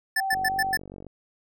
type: tone with vibrato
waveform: sine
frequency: 766 Hz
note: G5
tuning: 40 cents flat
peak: -25 dBFS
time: 0.16-0.77 s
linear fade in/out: 50 ms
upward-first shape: sine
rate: 2.8 Hz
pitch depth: 17 cents each way
type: tone bursts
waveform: square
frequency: 1760 Hz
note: A6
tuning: in tune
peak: -22 dBFS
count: 5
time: 0.16-0.771 s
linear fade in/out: 5 ms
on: 43 ms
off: 99 ms
type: click train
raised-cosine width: 2 ms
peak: -28 dBFS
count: 36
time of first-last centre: 0.33-1.067 s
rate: 47.5 Hz
effects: none